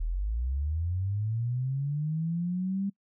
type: linear sweep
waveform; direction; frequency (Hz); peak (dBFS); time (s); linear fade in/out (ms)
sine; up; 37.2 to 200; -27; 0-2.9; 10
effects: noise-tail reverb RT60 0.1 s tail -25 dB re dry